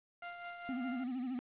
20% pulse tone with tremolo, 698 Hz, F5, 1 cent flat, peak -37 dBFS, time 0.22-1.04 s, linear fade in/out 5 ms, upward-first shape triangle, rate 4.9 Hz, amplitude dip 50%
triangle tone with vibrato, 253.7 Hz, B3, 47 cents sharp, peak -34 dBFS, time 0.69-1.39 s, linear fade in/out 0 ms, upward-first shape sine, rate 13 Hz, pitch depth 89 cents each way
effects resampled to 8000 Hz + 10-bit

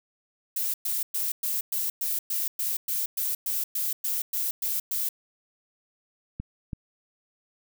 violet noise bursts, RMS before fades -28 dBFS, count 16, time 0.56-5.09 s, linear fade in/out 5 ms, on 180 ms, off 110 ms
clicks, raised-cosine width 5 ms, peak -20 dBFS, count 2, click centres 6.4 / 6.732 s
effects none

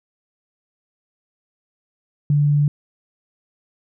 sine tone, 146 Hz, D3, 10 cents flat, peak -13 dBFS, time 2.3-2.68 s, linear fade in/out 2 ms, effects none

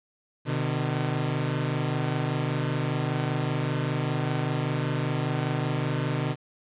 sawtooth tone pair together, 126.4 / 151.5 Hz, B2 / D#3, +41 / -46 cents, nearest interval minor third, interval 313 cents, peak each -24 dBFS, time 0.45-6.36 s, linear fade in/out 50 ms, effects resampled to 8000 Hz + 9-bit

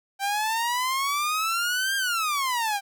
sawtooth exponential two-way sweep, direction up then down, 780 to 1613 to 780 Hz, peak -20 dBFS, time 0.19-2.81 s, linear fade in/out 50 ms, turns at 1.96 s, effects none

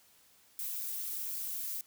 violet noise with flanger, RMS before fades -38 dBFS, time 0.59-1.81 s, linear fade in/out 2 ms, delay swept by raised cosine 1 to 5 ms, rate 4 Hz, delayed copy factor -0.75, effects white hiss -64 dBFS RMS until 1.86 s

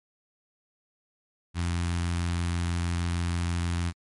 sawtooth tone with notch filter, 86.3 Hz, F2, 20 cents flat, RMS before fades -28 dBFS, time 1.54-3.93 s, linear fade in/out 50 ms, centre 510 Hz, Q 0.64, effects MP3 48 kbps

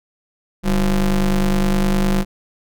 square ring-modulated tone, 85.1 Hz, F2, 44 cents flat, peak -12 dBFS, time 0.63-2.25 s, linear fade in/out 50 ms, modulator 110 Hz, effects none

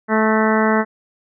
harmonic tone with a mistuned harmonic, 218.1 Hz, A3, 15 cents flat, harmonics 1 / 2 / 3 / 4 / 5 / 6 / 7 / 8 / 9, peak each -17 / -20 / -22 / -23 / -24 / -25 / -25 / -26 / -27 dBFS, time 0.08-0.85 s, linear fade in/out 50 ms, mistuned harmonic 8, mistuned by +29 cents, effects none

